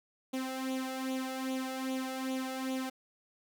sawtooth tone with flanger, 261.6 Hz, C4, in tune, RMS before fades -36 dBFS, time 0.33-2.9 s, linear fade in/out 10 ms, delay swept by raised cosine 0.29 to 1.49 ms, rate 2.5 Hz, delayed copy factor +0.7, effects none

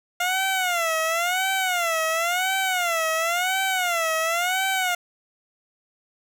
15% pulse tone with vibrato, 702 Hz, F5, 9 cents sharp, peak -15 dBFS, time 0.2-4.95 s, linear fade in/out 5 ms, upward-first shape sine, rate 0.95 Hz, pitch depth 160 cents each way, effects none

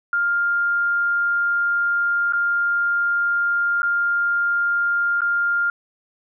sine tone with dropouts, 1402 Hz, F6, 6 cents sharp, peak -17 dBFS, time 0.13-5.7 s, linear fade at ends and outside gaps 2 ms, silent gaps 2.324-2.333 / 3.82-3.83 / 5.207-5.217 s, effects none

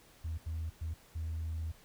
sine tone bursts at uneven times, 80.6 Hz, E2, 38 cents flat, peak -33 dBFS, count 4, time 0.24-0.38 / 0.46-0.7 / 0.81-0.94 / 1.15-1.72 s, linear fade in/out 10 ms, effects tanh soft clip ceiling -32 dBFS + pink hiss -61 dBFS RMS until 1.84 s

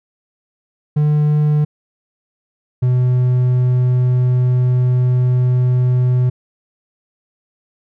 triangle tone pair in turn, 149.7 / 125.45 Hz, D3 / B2, +33 / +28 cents, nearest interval minor third, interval 305 cents, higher first, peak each -9 dBFS, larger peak neither, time 0.96-1.65 / 2.82-6.3 s, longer second, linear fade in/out 10 ms, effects none

